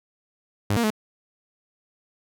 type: tone with pitch steps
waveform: sawtooth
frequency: 102.2 / 234.8 / 214.8 Hz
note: G#2 / A#3 / A3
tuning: -27 / +13 / -41 cents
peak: -16 dBFS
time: 0.7-0.904 s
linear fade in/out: 5 ms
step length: 68 ms
effects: none